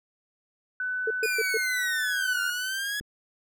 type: tone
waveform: sine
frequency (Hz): 1500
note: F#6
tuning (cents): +23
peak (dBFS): -27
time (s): 0.8-2.5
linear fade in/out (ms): 2
type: tone bursts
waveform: sine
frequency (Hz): 443.8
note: A4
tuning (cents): +15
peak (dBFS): -24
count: 4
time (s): 1.07-1.574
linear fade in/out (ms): 5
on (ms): 36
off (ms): 120
type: linear two-way sweep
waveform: sawtooth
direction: down then up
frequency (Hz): 2474 to 1396.9 to 1690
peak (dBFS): -25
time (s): 1.23-3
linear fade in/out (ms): 2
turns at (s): 2.42
type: click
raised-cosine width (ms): 3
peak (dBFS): -32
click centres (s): 3.01
effects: none